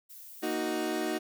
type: noise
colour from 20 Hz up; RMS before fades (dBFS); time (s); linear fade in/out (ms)
violet; -48; 0.09-0.55; 20
type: chord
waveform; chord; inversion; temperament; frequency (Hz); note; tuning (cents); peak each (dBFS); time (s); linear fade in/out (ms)
30% pulse; D# minor; second; equal; 233.1 / 311.1 / 370; A#3 / D#4 / F#4; 0 / 0 / 0; -35 / -30 / -31; 0.42-1.19; 20
effects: none